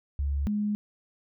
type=tone pair in turn; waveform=sine; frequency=70.5 / 208.4 Hz; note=C#2 / G#3; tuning=+30 / +6 cents; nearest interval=octave + perfect fifth; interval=1876 cents; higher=second; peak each=-25 dBFS; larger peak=neither; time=0.19-0.47 / 0.47-0.75 s; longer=neither; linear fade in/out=0 ms; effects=none